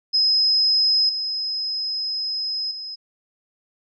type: tone with level steps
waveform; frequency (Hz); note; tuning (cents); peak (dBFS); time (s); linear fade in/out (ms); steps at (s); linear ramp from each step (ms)
sine; 5090; D#8; +39; -15 / -23 / -30; 0.13-2.96; 20; 1.09 / 2.71; 2
effects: none